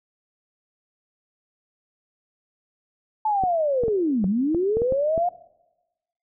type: linear two-way sweep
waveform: sine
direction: down then up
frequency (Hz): 880 to 180 to 721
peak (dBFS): -19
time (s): 3.25-5.29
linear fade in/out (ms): 5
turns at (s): 4.26
type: clicks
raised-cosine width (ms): 2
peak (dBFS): -16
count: 9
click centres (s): 3.437 / 3.836 / 3.882 / 4.242 / 4.547 / 4.77 / 4.819 / 4.923 / 5.178
effects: noise-tail reverb RT60 1.0 s tail -21 dB re dry